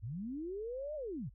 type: linear two-way sweep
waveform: sine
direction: up then down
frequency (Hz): 92.5 to 621 to 92.5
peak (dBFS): -38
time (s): 0.02-1.3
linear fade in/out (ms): 20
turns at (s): 0.95
effects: added 50 Hz sine -56 dBFS peak until 1.34 s